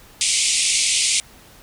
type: band-pass noise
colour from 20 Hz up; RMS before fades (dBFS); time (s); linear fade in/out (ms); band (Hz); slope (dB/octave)
white; -19; 0.21-1.2; 0; 2100 to 9600; 96
effects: pink hiss -47 dBFS RMS until 1.62 s